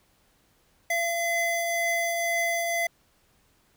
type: tone pair together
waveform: square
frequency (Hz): 680 / 2038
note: F5 / C7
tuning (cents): -46 / -46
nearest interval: octave + perfect fifth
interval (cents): 1900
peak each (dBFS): -28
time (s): 0.9-2.87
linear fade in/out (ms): 5
effects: pink hiss -65 dBFS RMS until 3.76 s